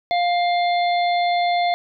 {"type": "harmonic tone", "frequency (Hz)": 702, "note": "F5", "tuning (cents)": 9, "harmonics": [1, 3, 5, 6], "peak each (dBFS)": [-17, -27, -31, -33], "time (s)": [0.11, 1.74], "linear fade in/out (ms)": 0, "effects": []}